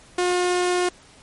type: tone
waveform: sawtooth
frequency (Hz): 358.3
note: F4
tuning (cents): +44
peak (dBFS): -15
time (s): 0.18-0.89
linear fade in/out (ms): 5
effects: pink hiss -50 dBFS RMS until 1.22 s + MP3 48 kbps